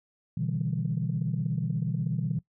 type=chord; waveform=sine; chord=E minor seventh; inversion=second; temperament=just; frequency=123.61 / 148.33 / 164.81 / 197.78 Hz; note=B2 / D3 / E3 / G3; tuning=+2 / +18 / 0 / +16 cents; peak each=-31 / -31 / -30 / -36 dBFS; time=0.37-2.39 s; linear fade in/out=5 ms; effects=noise-tail reverb RT60 0.1 s tail -20 dB re dry + tanh soft clip ceiling -18 dBFS